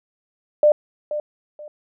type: tone with echo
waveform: sine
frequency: 598 Hz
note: D5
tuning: 31 cents sharp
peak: -10 dBFS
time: 0.63-0.72 s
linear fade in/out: 2 ms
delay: 480 ms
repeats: 2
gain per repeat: -12 dB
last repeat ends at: 1.68 s
effects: none